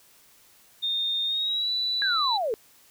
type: tone with pitch glide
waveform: sine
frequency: 3656 to 3964 Hz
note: A#7 to B7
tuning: -34 to +6 cents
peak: -24 dBFS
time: 0.82-2.38 s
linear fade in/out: 20 ms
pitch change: +140 cents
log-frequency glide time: 1.25-1.71 s
type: linear sweep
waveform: sine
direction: down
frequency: 1664 to 410.5 Hz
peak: -24 dBFS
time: 2.02-2.54 s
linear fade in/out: 0 ms
effects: white hiss -57 dBFS RMS until 2.9 s